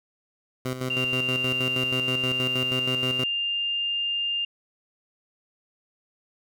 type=tone with tremolo; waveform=15% pulse; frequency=128.5 Hz; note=C3; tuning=31 cents flat; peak=-20 dBFS; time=0.65-3.24 s; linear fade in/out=5 ms; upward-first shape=square; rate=6.3 Hz; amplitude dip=60%
type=tone with pitch glide; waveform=sine; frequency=2785 to 2804 Hz; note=F7 to F7; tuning=-5 to +6 cents; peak=-24 dBFS; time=0.9-4.45 s; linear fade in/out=5 ms; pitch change=+11 cents; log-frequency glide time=1.15-3.91 s
effects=none